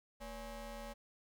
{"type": "ring-modulated tone", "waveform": "25% pulse", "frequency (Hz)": 265.1, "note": "C4", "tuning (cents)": 23, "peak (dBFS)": -38, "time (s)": [0.2, 0.94], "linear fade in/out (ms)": 20, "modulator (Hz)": 304, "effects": []}